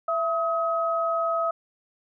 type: tone pair together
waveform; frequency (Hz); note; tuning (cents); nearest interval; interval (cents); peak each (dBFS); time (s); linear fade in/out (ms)
sine; 665.9 / 1271; E5 / D#6; +17 / +36; major seventh; 1119; -25; 0.08-1.51; 5
effects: none